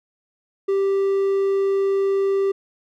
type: tone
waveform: triangle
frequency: 392 Hz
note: G4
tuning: in tune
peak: -15 dBFS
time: 0.68-2.52 s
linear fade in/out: 10 ms
effects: none